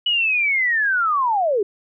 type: linear sweep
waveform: sine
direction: down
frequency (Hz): 2960 to 377.8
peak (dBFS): -16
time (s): 0.06-1.63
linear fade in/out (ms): 5
effects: none